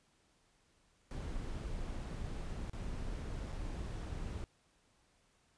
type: noise with dropouts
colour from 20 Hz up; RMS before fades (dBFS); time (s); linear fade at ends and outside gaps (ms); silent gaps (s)
brown; -41; 1.11-4.44; 0; 2.696-2.733 / 3.521-3.527
effects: pink hiss -72 dBFS RMS until 5.57 s + resampled to 22050 Hz